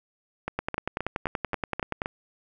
two click trains, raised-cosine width 0.5 ms, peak -14 / -12 dBFS, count 7 / 16, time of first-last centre 0.48-2.059 / 0.59-2.019 s, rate 3.8 / 10.5 Hz, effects none

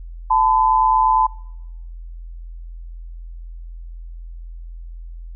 sine tone pair together, 880 / 1008.6 Hz, A5 / B5, 0 / +36 cents, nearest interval major second, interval 236 cents, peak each -15 dBFS, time 0.3-1.27 s, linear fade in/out 10 ms, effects noise-tail reverb RT60 0.9 s tail -25 dB re dry + added 42 Hz sine -31 dBFS peak until 5.35 s

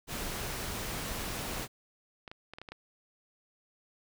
pink noise, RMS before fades -37 dBFS, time 0.07-1.68 s, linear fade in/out 50 ms
clicks, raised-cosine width 0.3 ms, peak -28 dBFS, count 7, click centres 2.278 / 2.315 / 2.536 / 2.585 / 2.616 / 2.688 / 2.72 s
effects none

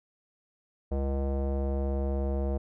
square tone with low-pass filter, 68.3 Hz, C#2, 25 cents flat, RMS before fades -29 dBFS, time 0.91-2.58 s, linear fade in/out 10 ms, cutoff 590 Hz, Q 2.7, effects none

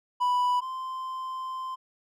triangle tone pair in turn, 987.8 / 1039 Hz, B5 / C6, 0 / -12 cents, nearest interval minor second, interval 88 cents, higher second, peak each -20 / -30 dBFS, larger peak first, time 0.2-0.61 / 0.61-1.76 s, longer second, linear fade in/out 20 ms, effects none

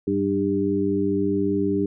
harmonic tone with a mistuned harmonic, 99.6 Hz, G2, 28 cents sharp, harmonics 1 / 2 / 3 / 4, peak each -32 / -26 / -23 / -24 dBFS, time 0.07-1.86 s, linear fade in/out 5 ms, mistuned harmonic 2, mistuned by -45 cents, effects none

